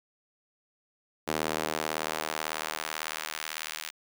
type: tone with high-pass filter sweep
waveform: sawtooth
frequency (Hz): 78.1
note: D#2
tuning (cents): +7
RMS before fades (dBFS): -34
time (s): 1.27-3.91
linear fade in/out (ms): 20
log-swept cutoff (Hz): 340 to 2200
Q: 0.74
effects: none